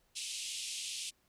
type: band-pass noise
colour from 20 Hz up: pink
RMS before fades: -41 dBFS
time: 0.15-1.11 s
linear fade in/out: 20 ms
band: 2600 to 10000 Hz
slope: 48 dB/octave
effects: pink hiss -73 dBFS RMS until 1.28 s